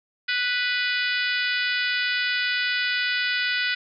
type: harmonic tone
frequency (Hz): 493.9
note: B4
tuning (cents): 0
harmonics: 3 / 4 / 5 / 6 / 7 / 8 / 9 / 10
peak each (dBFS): -26 / -28 / -30 / -32 / -33 / -34 / -35 / -36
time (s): 0.28-3.75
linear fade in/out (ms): 10
effects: none